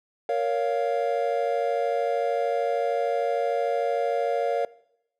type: chord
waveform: triangle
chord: Bb minor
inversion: none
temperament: just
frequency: 466.2 / 559.4 / 699.2 Hz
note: Bb4 / Db5 / F5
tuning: 0 / +16 / +2 cents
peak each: -25 dBFS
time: 0.29-4.65 s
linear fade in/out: 2 ms
effects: noise-tail reverb RT60 0.8 s tail -21 dB re dry